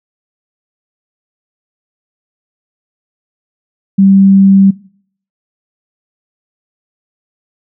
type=tone; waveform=sine; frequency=194.7 Hz; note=G3; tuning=12 cents flat; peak=-3 dBFS; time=3.98-4.71 s; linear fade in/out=10 ms; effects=noise-tail reverb RT60 0.6 s tail -22 dB re dry